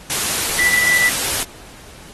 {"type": "tone in noise", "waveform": "sine", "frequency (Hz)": 1976, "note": "B6", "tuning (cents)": 0, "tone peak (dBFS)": -13, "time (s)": [0.59, 1.09], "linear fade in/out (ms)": 0, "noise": "white", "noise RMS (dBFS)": -20, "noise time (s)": [0.1, 1.43], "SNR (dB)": 4, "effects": ["pink hiss -41 dBFS RMS until 2.13 s", "AAC 32 kbps"]}